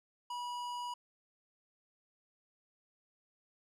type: tone with tanh clipping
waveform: sine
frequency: 972 Hz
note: B5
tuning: 28 cents flat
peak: -40 dBFS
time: 0.3-0.94 s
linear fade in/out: 5 ms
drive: 16 dB
effects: none